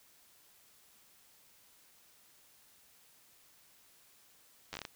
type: slowing click train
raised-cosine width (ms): 0.2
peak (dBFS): -23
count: 7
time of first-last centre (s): 4.73-4.851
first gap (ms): 10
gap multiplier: 1.28
effects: white hiss -64 dBFS RMS until 4.95 s